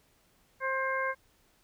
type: harmonic tone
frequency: 530 Hz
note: C5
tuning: 22 cents sharp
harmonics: 1 / 2 / 3 / 4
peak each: -34 / -33 / -33 / -37 dBFS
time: 0.6-1.15 s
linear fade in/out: 50 ms
effects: pink hiss -67 dBFS RMS until 1.63 s